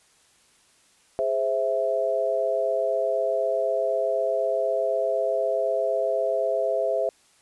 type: chord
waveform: sine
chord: Ab augmented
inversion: none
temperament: equal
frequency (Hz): 415.3 / 523.3 / 659.3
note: Ab4 / C5 / E5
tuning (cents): 0 / 0 / 0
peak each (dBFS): -29 / -26 / -24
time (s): 1.19-7.09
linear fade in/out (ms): 0
effects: white hiss -60 dBFS RMS until 7.41 s + resampled to 24000 Hz